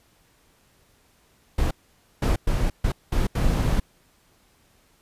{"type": "noise bursts at uneven times", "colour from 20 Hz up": "brown", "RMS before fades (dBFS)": -21, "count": 6, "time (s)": [[1.58, 1.71], [2.22, 2.36], [2.47, 2.7], [2.84, 2.92], [3.12, 3.27], [3.35, 3.8]], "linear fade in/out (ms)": 5, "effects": ["pink hiss -61 dBFS RMS until 5.01 s", "resampled to 32000 Hz"]}